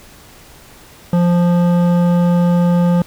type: tone with hard clipping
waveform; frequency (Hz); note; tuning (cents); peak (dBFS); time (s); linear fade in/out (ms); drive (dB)
sine; 174.61; F3; 0; -12; 1.13-3.02; 2; 12
effects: pink hiss -42 dBFS RMS until 3.06 s